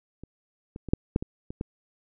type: clicks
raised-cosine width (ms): 3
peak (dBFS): -28 / -25 / -23 / -6 / -9 / -19 / -23 / -17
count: 8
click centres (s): 0.236 / 0.761 / 0.887 / 0.935 / 1.161 / 1.225 / 1.505 / 1.611
effects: none